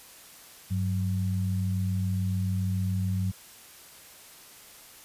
sine tone pair together, 98 / 185 Hz, G2 / F#3, 0 / 0 cents, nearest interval major seventh, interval 1100 cents, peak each -26 / -31 dBFS, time 0.7-3.32 s, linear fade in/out 20 ms, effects white hiss -50 dBFS RMS until 5.04 s + resampled to 32000 Hz

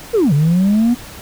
sine linear two-way sweep, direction down then up, 491.4 to 138.59 to 246.7 Hz, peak -8 dBFS, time 0.13-0.95 s, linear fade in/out 20 ms, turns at 0.33 s, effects tanh soft clip ceiling -8 dBFS + pink hiss -35 dBFS RMS until 1.21 s

